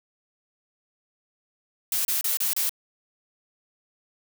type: noise bursts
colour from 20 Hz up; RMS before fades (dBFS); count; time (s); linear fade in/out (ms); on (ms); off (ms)
blue; -25; 5; 1.92-2.694; 2; 130; 31
effects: none